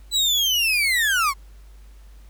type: linear sweep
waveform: 35% pulse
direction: down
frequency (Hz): 4000 to 1046.5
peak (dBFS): -16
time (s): 0.11-1.34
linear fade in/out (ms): 50
effects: added 50 Hz sine -42 dBFS peak until 2.29 s + pink hiss -58 dBFS RMS until 2.29 s